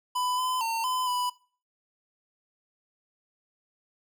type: tone with pitch steps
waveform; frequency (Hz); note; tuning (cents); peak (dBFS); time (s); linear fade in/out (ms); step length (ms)
square; 998 / 1015 / 909 / 1014 / 990; B5 / B5 / A#5 / B5 / B5; +18 / +47 / -44 / +45 / +4; -27; 0.15-1.3; 10; 230
effects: noise-tail reverb RT60 0.4 s tail -20 dB re dry